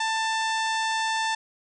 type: harmonic tone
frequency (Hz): 888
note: A5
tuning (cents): +16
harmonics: 1 / 2 / 3 / 4 / 5 / 6 / 7 / 8 / 9 / 10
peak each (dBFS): -26 / -29 / -36 / -34 / -39 / -39 / -41 / -45 / -45 / -48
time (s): 0-1.35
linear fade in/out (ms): 5
effects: none